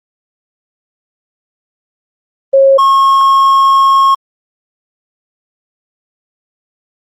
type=tone pair in turn; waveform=sine / triangle; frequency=543 / 1086 Hz; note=C#5 / C#6; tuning=-36 / -36 cents; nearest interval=octave; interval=1200 cents; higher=second; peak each=-3 dBFS; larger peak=neither; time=2.53-2.78 / 2.78-4.15 s; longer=second; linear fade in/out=10 ms; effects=Opus 24 kbps